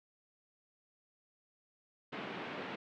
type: band-pass noise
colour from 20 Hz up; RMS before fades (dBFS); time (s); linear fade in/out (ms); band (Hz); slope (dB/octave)
pink; -43; 2.12-2.76; 10; 170 to 3100; 24
effects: none